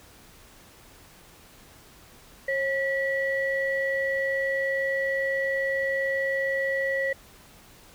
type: tone pair together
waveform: sine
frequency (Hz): 541.2 / 1943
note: C#5 / B6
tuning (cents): -42 / -29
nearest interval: octave + minor seventh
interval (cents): 2213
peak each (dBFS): -26 / -26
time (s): 2.48-7.13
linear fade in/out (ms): 5
effects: tanh soft clip ceiling -16 dBFS + pink hiss -52 dBFS RMS until 7.94 s